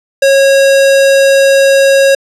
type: tone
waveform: square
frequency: 547 Hz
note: C#5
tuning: 23 cents flat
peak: -5 dBFS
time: 0.22-2.15 s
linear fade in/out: 5 ms
effects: low-pass 10000 Hz 12 dB/octave